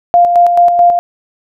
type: tone with tremolo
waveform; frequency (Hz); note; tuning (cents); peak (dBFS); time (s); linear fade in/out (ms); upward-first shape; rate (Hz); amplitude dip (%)
sine; 698.5; F5; 0; -3; 0.14-0.99; 0; square; 4.6; 45
effects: none